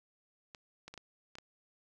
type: clicks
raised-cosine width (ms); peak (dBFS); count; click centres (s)
0.2; -30; 6; 0.548 / 0.88 / 0.94 / 0.977 / 1.354 / 1.385
effects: none